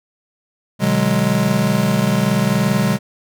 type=chord; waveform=square; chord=G# half-diminished seventh; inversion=first; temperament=just; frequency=124.59 / 149.51 / 186.89 / 207.7 Hz; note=B2 / D3 / F#3 / G#3; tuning=+16 / +31 / +18 / 0 cents; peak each=-22 / -22 / -20 / -19 dBFS; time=0.79-2.99 s; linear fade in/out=50 ms; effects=none